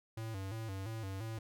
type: tone with vibrato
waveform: square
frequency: 103.83 Hz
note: G#2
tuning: in tune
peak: -40 dBFS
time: 0.17-1.39 s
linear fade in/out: 5 ms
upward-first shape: square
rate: 2.9 Hz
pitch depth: 130 cents each way
effects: none